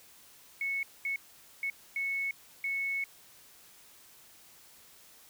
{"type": "tone bursts at uneven times", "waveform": "sine", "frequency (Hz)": 2204, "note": "C#7", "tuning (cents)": -11, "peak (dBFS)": -30, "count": 5, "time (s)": [[0.61, 0.83], [1.05, 1.16], [1.63, 1.7], [1.96, 2.31], [2.64, 3.04]], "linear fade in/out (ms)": 2, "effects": ["white hiss -57 dBFS RMS until 5.29 s"]}